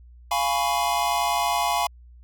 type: chord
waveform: square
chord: C# dominant seventh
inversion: first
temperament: equal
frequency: 698.5 / 830.6 / 987.8 / 1108.7 Hz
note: E#5 / G#5 / B5 / C#6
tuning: 0 / 0 / 0 / 0 cents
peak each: -27 / -27 / -27 / -30 dBFS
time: 0.31-1.87 s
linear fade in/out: 5 ms
effects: added 60 Hz sine -45 dBFS peak until 2.23 s